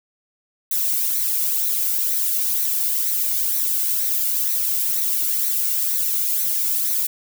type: noise with flanger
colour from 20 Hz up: violet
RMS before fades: -21 dBFS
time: 0.71-7.07 s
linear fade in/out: 5 ms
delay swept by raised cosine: 0.49 to 1.43 ms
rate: 2.1 Hz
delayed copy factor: +0.55
effects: none